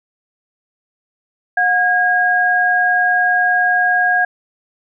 sine tone pair together, 724 / 1633.8 Hz, F#5 / G#6, -38 / -29 cents, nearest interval octave + major second, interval 1409 cents, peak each -16 / -13 dBFS, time 1.57-4.25 s, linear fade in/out 5 ms, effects none

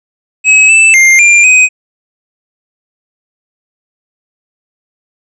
square tone with pitch steps, 2560 / 2641 / 2109 / 2387 / 2511 Hz, D#7 / E7 / C7 / D7 / D#7, +49 / +3 / +13 / +28 / +15 cents, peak -3 dBFS, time 0.44-1.69 s, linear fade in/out 50 ms, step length 250 ms, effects resampled to 22050 Hz

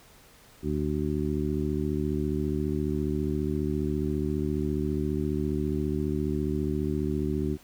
harmonic tone, 74.7 Hz, D2, 30 cents sharp, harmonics 1 / 2 / 3 / 4 / 5, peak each -32 / -32 / -32 / -32 / -32 dBFS, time 0.62-7.58 s, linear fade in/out 50 ms, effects pink hiss -55 dBFS RMS until 7.63 s

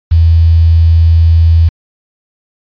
sine tone with quantisation, 82.41 Hz, E2, in tune, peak -3 dBFS, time 0.11-1.69 s, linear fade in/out 10 ms, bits 5, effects resampled to 11025 Hz

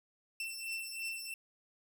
sawtooth beating tone pair, 2683 / 2686 Hz, E7 / E7, +30 / +32 cents, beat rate 3 Hz, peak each -38 / -39 dBFS, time 0.4-1.34 s, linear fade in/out 2 ms, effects none

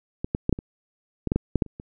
clicks, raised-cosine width 3 ms, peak -14 / -10 / -8 / -6 / -20 / -12 / -9 / -8 / -7 / -7 / -30 / -24 dBFS, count 12, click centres 0.245 / 0.349 / 0.494 / 0.527 / 0.589 / 1.273 / 1.319 / 1.36 / 1.557 / 1.622 / 1.663 / 1.799 s, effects none

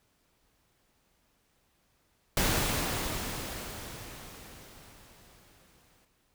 pink noise with exponential decay, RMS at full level -26 dBFS, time 2.37-6.05 s, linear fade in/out 1 ms, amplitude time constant 800 ms, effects pink hiss -71 dBFS RMS until 6.34 s

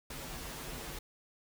pink noise with comb filter, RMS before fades -43 dBFS, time 0.1-0.99 s, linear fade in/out 5 ms, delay 10 ms, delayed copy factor -0.75, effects none

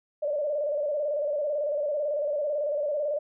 sine tone with vibrato, 587.3 Hz, D5, in tune, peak -25 dBFS, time 0.22-3.19 s, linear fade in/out 10 ms, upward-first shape square, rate 18 Hz, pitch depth 59 cents each way, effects none

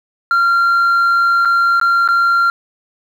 sine tone with dropouts, 1381 Hz, F6, 20 cents flat, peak -7 dBFS, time 0.31-2.5 s, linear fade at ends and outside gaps 1 ms, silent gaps 1.45-1.455 / 1.799-1.813 / 2.077-2.087 s, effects tanh soft clip ceiling -9 dBFS + 7-bit

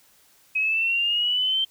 sine linear sweep, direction up, 2534 to 3136 Hz, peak -20 dBFS, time 0.55-1.65 s, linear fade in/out 10 ms, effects white hiss -58 dBFS RMS until 1.7 s

